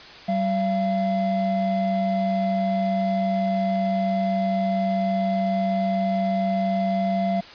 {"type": "tone pair together", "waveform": "triangle", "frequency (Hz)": [191.9, 683.9], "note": ["G3", "F5"], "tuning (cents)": [-37, -36], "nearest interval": "octave + minor seventh", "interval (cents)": 2201, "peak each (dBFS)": [-21, -21], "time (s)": [0.28, 7.41], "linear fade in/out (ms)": 10, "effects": ["white hiss -42 dBFS RMS until 7.54 s", "resampled to 11025 Hz"]}